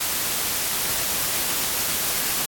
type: noise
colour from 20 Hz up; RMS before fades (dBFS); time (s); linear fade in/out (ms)
white; -24; 0-2.46; 10
effects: AAC 64 kbps